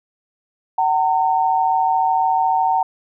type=tone pair together; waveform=sine; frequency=758.1 / 912 Hz; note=F#5 / A#5; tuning=+42 / -38 cents; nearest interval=minor third; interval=320 cents; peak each=-17 dBFS; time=0.78-2.83 s; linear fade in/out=5 ms; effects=none

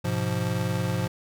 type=chord; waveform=square; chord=F diminished; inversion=first; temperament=just; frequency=104.77 / 125.72 / 174.61 Hz; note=Ab2 / Cb3 / F3; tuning=+16 / +31 / 0 cents; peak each=-30 dBFS; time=0.04-1.08 s; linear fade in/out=10 ms; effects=none

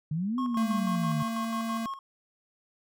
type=exponential two-way sweep; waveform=sine; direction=up then down; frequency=146.83 to 258.8 to 146.83 Hz; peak=-27 dBFS; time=0.11-1.23 s; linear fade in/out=5 ms; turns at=0.39 s
type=tone with tremolo; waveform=triangle; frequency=1086 Hz; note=C#6; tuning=36 cents flat; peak=-30 dBFS; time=0.38-1.99 s; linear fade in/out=2 ms; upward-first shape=square; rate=6.1 Hz; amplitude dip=70%
type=tone; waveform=square; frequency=227.3 Hz; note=A#3; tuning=43 cents flat; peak=-31 dBFS; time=0.57-1.86 s; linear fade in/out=2 ms
effects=none

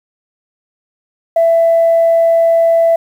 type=tone; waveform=sine; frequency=665 Hz; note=E5; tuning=15 cents sharp; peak=-6 dBFS; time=1.36-2.96 s; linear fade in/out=5 ms; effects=tanh soft clip ceiling -3 dBFS + 7-bit

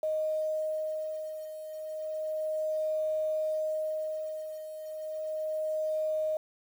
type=beating tone pair; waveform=sine; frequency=622.3 / 622.62 Hz; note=D#5 / D#5; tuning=0 / +1 cents; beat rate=0.32 Hz; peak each=-31 / -36 dBFS; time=0.03-6.37 s; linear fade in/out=2 ms; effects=9-bit

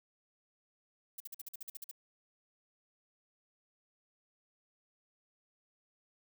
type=noise bursts; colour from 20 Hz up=violet; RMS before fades=-44 dBFS; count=11; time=1.18-1.913 s; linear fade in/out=5 ms; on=23 ms; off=48 ms; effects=none

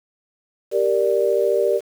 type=chord; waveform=sine; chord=G minor; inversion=none; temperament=equal; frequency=392 / 466.2 / 587.3 Hz; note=G4 / Bb4 / D5; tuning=0 / 0 / 0 cents; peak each=-20 dBFS; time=0.71-1.81 s; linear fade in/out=50 ms; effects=7-bit

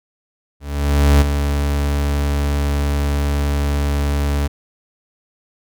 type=tone with ADSR envelope; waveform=40% pulse; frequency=71.6 Hz; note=D2; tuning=43 cents flat; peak=-7 dBFS; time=0.6-4.48 s; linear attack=610 ms; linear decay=20 ms; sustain=-8 dB; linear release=15 ms; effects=none

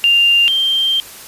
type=tone pair in turn; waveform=sine; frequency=2794 / 3160 Hz; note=F7 / G7; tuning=0 / +13 cents; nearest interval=major second; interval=213 cents; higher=second; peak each=-8 / -12 dBFS; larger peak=first; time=0.04-0.48 / 0.48-1 s; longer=second; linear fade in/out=0 ms; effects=white hiss -35 dBFS RMS until 1.27 s + resampled to 32000 Hz

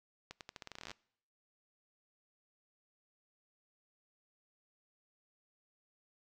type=accelerating click train; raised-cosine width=0.2 ms; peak=-28 dBFS; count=17; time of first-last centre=0.31-0.915 s; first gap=98 ms; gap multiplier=0.85; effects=noise-tail reverb RT60 0.7 s tail -24 dB re dry

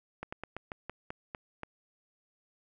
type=slowing click train; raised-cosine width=0.5 ms; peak=-23 dBFS; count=9; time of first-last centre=0.23-1.633 s; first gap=95 ms; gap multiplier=1.17; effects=none

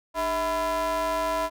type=ring-modulated tone; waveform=square; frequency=174.61 Hz; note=F3; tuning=in tune; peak=-22 dBFS; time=0.14-1.5 s; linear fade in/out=50 ms; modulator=823 Hz; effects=none

